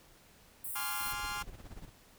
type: high-pass noise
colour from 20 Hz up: white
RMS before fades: -40 dBFS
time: 0.64-1.13 s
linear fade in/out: 5 ms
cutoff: 8200 Hz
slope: 96 dB/octave
type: chord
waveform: sawtooth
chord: D half-diminished seventh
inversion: second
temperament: equal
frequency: 830.6 / 1046.5 / 1174.7 / 1396.9 Hz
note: Ab5 / C6 / D6 / F6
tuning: 0 / 0 / 0 / 0 cents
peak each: -39 / -38 / -42 / -36 dBFS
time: 0.75-1.43 s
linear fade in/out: 10 ms
type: noise with tremolo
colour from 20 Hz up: brown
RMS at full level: -44 dBFS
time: 1-1.9 s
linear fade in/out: 20 ms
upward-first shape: sine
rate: 17 Hz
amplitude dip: 90%
effects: pink hiss -61 dBFS RMS until 2.18 s